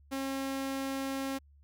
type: tone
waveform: sawtooth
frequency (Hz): 270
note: C#4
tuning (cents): -45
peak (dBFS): -29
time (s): 0.11-1.39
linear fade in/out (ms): 20
effects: added 71 Hz sine -57 dBFS peak until 1.63 s